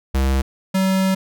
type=tone pair in turn; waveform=square; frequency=66.7 / 190.19 Hz; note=C2 / F#3; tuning=+34 / +48 cents; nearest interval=octave + tritone; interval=1814 cents; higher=second; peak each=-16 dBFS; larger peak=neither; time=0.14-0.42 / 0.74-1.15 s; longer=second; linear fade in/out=10 ms; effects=none

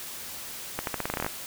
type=accelerating click train; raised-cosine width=0.5 ms; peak=-13 dBFS; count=12; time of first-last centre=0.79-1.264 s; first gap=82 ms; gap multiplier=0.86; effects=white hiss -39 dBFS RMS until 1.46 s

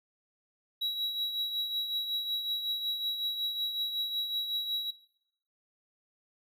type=tone with tremolo; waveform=triangle; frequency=3881 Hz; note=B7; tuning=31 cents flat; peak=-26 dBFS; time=0.81-4.91 s; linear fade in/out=10 ms; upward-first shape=triangle; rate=5.4 Hz; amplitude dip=55%; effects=noise-tail reverb RT60 0.7 s tail -17 dB re dry

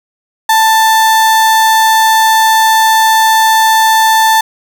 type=tone; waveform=35% pulse; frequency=885 Hz; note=A5; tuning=10 cents sharp; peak=-4 dBFS; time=0.49-4.41 s; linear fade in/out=5 ms; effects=7-bit

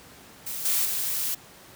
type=noise with level steps; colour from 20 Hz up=blue; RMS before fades=-33 / -24 / -28 dBFS; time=0.46-1.35 s; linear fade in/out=10 ms; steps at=0.65 / 0.85 s; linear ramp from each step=5 ms; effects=pink hiss -49 dBFS RMS until 1.75 s + high-pass 80 Hz 12 dB/octave

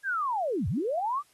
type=linear two-way sweep; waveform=sine; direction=down then up; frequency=1661.2 to 73.7 to 1213 Hz; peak=-26 dBFS; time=0.03-1.23 s; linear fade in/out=50 ms; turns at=0.68 s; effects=white hiss -64 dBFS RMS until 1.33 s + AAC 32 kbps

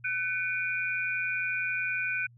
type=tone cluster; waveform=sine; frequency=1507 / 2260 / 2431 Hz; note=F#6 / C#7 / D#7; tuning=+31 / +33 / -41 cents; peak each=-31 / -38 / -31 dBFS; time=0.04-2.27 s; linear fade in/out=10 ms; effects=added 119 Hz sine -53 dBFS peak until 2.37 s

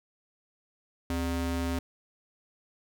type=ring-modulated tone; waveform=square; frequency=167.3 Hz; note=E3; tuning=26 cents sharp; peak=-26 dBFS; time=1.1-1.79 s; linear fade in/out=2 ms; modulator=92.3 Hz; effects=none

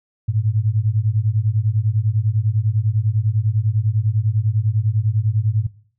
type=beating tone pair; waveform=sine; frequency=103.1 / 113.1 Hz; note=G#2 / A2; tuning=-12 / +48 cents; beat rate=10 Hz; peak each=-19 dBFS; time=0.28-5.67 s; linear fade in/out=10 ms; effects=noise-tail reverb RT60 0.5 s tail -20 dB re dry

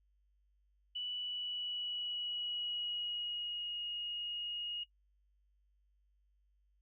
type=tone with pitch glide; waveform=sine; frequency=2960 to 2874 Hz; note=F#7 to F7; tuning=0 to +49 cents; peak=-37 dBFS; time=0.95-4.84 s; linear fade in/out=10 ms; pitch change=-51 cents; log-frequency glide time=1.14-3.83 s; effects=noise-tail reverb RT60 0.1 s tail -18 dB re dry + added 50 Hz sine -70 dBFS peak until 6.81 s

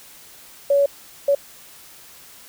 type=tone bursts at uneven times; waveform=sine; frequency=563 Hz; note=C#5; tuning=27 cents sharp; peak=-13 dBFS; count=2; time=0.7-0.86 / 1.28-1.35 s; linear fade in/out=5 ms; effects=white hiss -45 dBFS RMS until 2.48 s

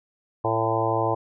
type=harmonic tone with a mistuned harmonic; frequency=112.5 Hz; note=A2; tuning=39 cents sharp; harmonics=1 / 3 / 4 / 5 / 6 / 7 / 8 / 9; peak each=-29 / -29 / -29 / -29 / -29 / -29 / -29 / -29 dBFS; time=0.44-1.15 s; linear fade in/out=10 ms; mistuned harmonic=8; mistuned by=-23 cents; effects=none

